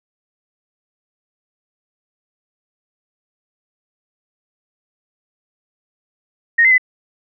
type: tone with pitch steps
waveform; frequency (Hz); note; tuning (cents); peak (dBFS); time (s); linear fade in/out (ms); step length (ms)
sine; 1860 / 2065 / 2011; A#6 / C7 / B6; -4 / -23 / +31; -8; 6.58-6.781; 10; 67
effects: none